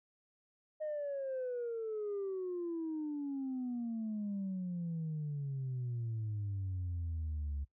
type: exponential sweep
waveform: sine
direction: down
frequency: 622.3 to 69.3 Hz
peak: -34 dBFS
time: 0.8-7.65 s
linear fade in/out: 20 ms
effects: noise-tail reverb RT60 0.1 s tail -19 dB re dry + tanh soft clip ceiling -33 dBFS